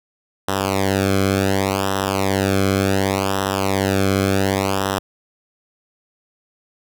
sawtooth tone with flanger, 97.2 Hz, G2, 14 cents flat, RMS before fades -19 dBFS, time 0.48-4.99 s, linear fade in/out 5 ms, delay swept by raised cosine 0.44 to 1.09 ms, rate 0.68 Hz, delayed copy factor -1, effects none

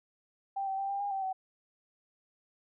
sine tone with pitch steps, 786 / 772 / 785 / 795 / 810 / 776 / 759 Hz, G5 / G5 / G5 / G5 / G#5 / G5 / F#5, +4 / -27 / +2 / +24 / -43 / -18 / +44 cents, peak -31 dBFS, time 0.56-1.33 s, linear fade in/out 10 ms, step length 110 ms, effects none

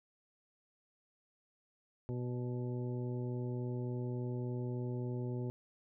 harmonic tone with a mistuned harmonic, 123.47 Hz, B2, in tune, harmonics 1 / 2 / 3 / 4 / 5 / 7, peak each -37 / -43 / -43 / -50 / -55 / -57 dBFS, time 2.09-5.5 s, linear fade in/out 0 ms, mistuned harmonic 5, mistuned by -25 cents, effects none

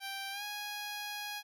10% pulse tone with pitch glide, 784 to 828.2 Hz, G5 to G#5, 0 to -5 cents, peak -30 dBFS, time 0-1.43 s, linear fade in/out 50 ms, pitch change +95 cents, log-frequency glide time 0.31-0.43 s, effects none

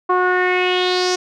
sawtooth tone with low-pass filter sweep, 363.9 Hz, F#4, 29 cents flat, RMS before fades -17 dBFS, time 0.09-1.16 s, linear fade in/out 10 ms, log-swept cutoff 1100 to 6000 Hz, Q 4.2, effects none

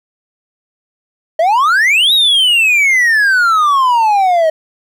triangle exponential two-way sweep, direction up then down, 622.3 to 3872 to 622.3 Hz, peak -6 dBFS, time 1.39-4.5 s, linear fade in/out 5 ms, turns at 2.13 s, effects 8-bit

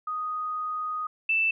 sine tone pair in turn, 1244.5 / 2651 Hz, D#6 / E7, 0 / +9 cents, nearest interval octave + minor second, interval 1309 cents, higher second, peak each -28 / -21 dBFS, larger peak second, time 0.07-1.07 / 1.29-1.51 s, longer first, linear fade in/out 5 ms, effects none

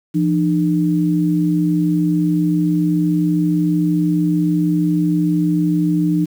sine tone pair together, 170.2 / 303.3 Hz, F3 / D#4, -44 / -44 cents, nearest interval minor seventh, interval 1000 cents, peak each -16 dBFS, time 0.14-6.26 s, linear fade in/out 20 ms, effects 7-bit

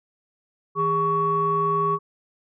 sine tone cluster, 161 / 406.9 / 1120 Hz, E3 / G#4 / C#6, -41 / -35 / +18 cents, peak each -29 / -25 / -20 dBFS, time 0.75-1.99 s, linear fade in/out 50 ms, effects tanh soft clip ceiling -11 dBFS

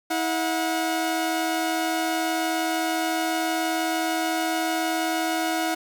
sawtooth tone pair together, 323.4 / 726 Hz, E4 / F#5, -33 / -33 cents, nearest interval octave + major second, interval 1400 cents, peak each -22 dBFS, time 0.1-5.75 s, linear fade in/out 10 ms, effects none

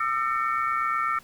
sine tone cluster, 1211 / 1339 / 1823 / 2239 Hz, D#6 / E6 / A#6 / C#7, -47 / +27 / -39 / +17 cents, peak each -29 / -25 / -33 / -34 dBFS, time 0-1.19 s, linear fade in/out 5 ms, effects pink hiss -53 dBFS RMS until 1.23 s

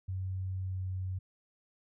sine tone with pitch glide, 93.9 to 93.25 Hz, F#2 to F#2, +26 to +14 cents, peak -33 dBFS, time 0.08-1.19 s, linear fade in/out 10 ms, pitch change -12 cents, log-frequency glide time 0.61-0.82 s, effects none

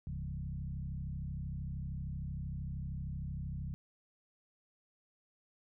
sine tone with frequency modulation, 107 Hz, A2, 48 cents flat, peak -37 dBFS, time 0.07-3.74 s, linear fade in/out 0 ms, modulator 33 Hz, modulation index 1.9, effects none

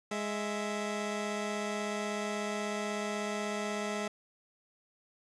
15% pulse tone pair together, 207.9 / 660 Hz, G#3 / E5, +2 / +2 cents, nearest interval octave + minor sixth, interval 2000 cents, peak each -28 / -32 dBFS, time 0.11-4.08 s, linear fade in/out 5 ms, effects resampled to 22050 Hz

